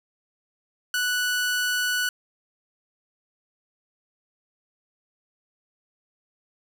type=tone; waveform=sawtooth; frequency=1480 Hz; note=F#6; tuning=in tune; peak=-19 dBFS; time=0.94-2.09 s; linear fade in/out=2 ms; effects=none